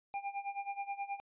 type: tone with tremolo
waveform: square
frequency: 799 Hz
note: G5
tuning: 33 cents sharp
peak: -35 dBFS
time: 0.14-1.2 s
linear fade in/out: 0 ms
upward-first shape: sine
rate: 9.4 Hz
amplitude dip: 85%
effects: resampled to 8000 Hz